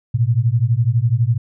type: beating tone pair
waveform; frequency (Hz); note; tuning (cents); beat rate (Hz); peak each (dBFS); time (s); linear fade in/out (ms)
sine; 111.4 / 123.4; A2 / B2; +22 / -1; 12; -16; 0.14-1.38; 10
effects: none